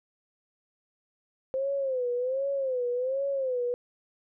sine tone with vibrato, 520 Hz, C5, 11 cents flat, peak -26 dBFS, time 1.54-3.74 s, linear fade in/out 0 ms, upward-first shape sine, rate 1.3 Hz, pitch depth 120 cents each way, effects none

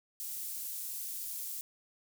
pink high-pass noise, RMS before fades -40 dBFS, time 0.2-1.61 s, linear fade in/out 0 ms, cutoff 11000 Hz, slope 12 dB/octave, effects none

